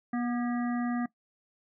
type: harmonic tone with a mistuned harmonic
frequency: 241.8 Hz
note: B3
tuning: 36 cents flat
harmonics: 1 / 3 / 5 / 7 / 8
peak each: -28 / -38 / -42 / -45 / -46 dBFS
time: 0.13-1.06 s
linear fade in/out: 5 ms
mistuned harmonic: 7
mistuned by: -47 cents
effects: noise-tail reverb RT60 0.1 s tail -19 dB re dry

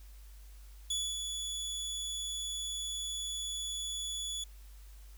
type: tone with ADSR envelope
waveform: 25% pulse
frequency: 3424 Hz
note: A7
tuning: 48 cents flat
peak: -27 dBFS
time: 0.9-4.44 s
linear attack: 6 ms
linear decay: 250 ms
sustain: -5 dB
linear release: 4 ms
effects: added 50 Hz sine -49 dBFS peak until 5.17 s + white hiss -63 dBFS RMS until 5.17 s

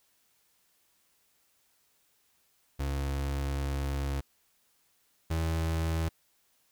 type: tone pair in turn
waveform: 35% pulse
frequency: 69.3 / 81.2 Hz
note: C#2 / E2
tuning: 0 / -26 cents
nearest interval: minor third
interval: 274 cents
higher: second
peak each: -28 / -26 dBFS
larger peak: second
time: 2.79-4.21 / 5.3-6.09 s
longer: first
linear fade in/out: 10 ms
effects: white hiss -70 dBFS RMS until 6.71 s

